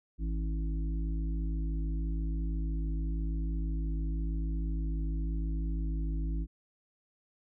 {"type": "harmonic tone with a mistuned harmonic", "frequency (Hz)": 54, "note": "A1", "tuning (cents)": -32, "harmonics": [1, 3, 5, 6], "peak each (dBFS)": [-30, -40, -44, -46], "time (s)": [0.18, 6.47], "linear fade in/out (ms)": 50, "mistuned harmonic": 1, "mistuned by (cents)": -30, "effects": []}